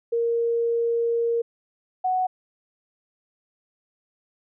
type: tone pair in turn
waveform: sine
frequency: 466.2 / 741.5 Hz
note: A#4 / F#5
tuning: 0 / +4 cents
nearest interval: minor sixth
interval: 804 cents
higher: second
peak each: -20 dBFS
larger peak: neither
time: 0.12-1.42 / 2.04-2.27 s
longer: first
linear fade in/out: 10 ms
effects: none